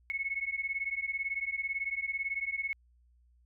sine beating tone pair, 2187 / 2205 Hz, C#7 / C#7, -24 / -10 cents, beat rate 18 Hz, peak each -35 / -35 dBFS, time 0.1-2.73 s, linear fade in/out 0 ms, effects added 60 Hz sine -62 dBFS peak until 3.45 s

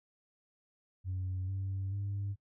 sine tone with pitch steps, 92.9 / 96.4 / 100.03 Hz, F#2 / G2 / G2, +7 / -28 / +36 cents, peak -32 dBFS, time 1.04-2.36 s, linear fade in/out 50 ms, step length 440 ms, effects noise-tail reverb RT60 0.1 s tail -22 dB re dry + tanh soft clip ceiling -31 dBFS

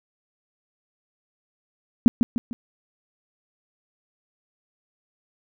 sine tone with echo, 237.2 Hz, A#3, 30 cents sharp, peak -7 dBFS, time 2.06-2.08 s, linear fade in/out 0 ms, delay 150 ms, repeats 3, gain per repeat -7 dB, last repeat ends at 2.53 s, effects none

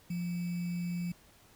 sine tone with sample-and-hold, 174.61 Hz, F3, in tune, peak -32 dBFS, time 0.1-1.12 s, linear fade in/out 5 ms, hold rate 2450 Hz, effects pink hiss -61 dBFS RMS until 1.55 s

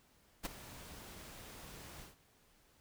pink noise with ADSR envelope, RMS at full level -38 dBFS, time 0.43-2.16 s, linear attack 27 ms, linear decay 14 ms, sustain -14 dB, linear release 140 ms, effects pink hiss -69 dBFS RMS until 2.8 s

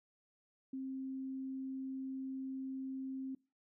sine tone, 265 Hz, C4, 22 cents sharp, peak -39 dBFS, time 0.73-3.35 s, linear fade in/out 5 ms, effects noise-tail reverb RT60 0.3 s tail -23 dB re dry

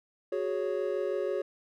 triangle chord, F# suspended second, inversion none, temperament just, 370 / 416.2 / 555 Hz, F#4 / G#4 / C#5, 0 / +4 / +2 cents, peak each -31 dBFS, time 0.32-1.42 s, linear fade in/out 5 ms, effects none

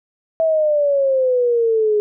sine exponential sweep, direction down, 655 to 415.3 Hz, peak -13 dBFS, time 0.4-2 s, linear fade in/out 0 ms, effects none

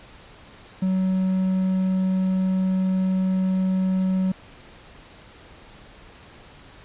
triangle tone, 187.5 Hz, F#3, 23 cents sharp, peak -17 dBFS, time 0.82-4.32 s, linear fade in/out 5 ms, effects pink hiss -47 dBFS RMS until 6.84 s + resampled to 8000 Hz

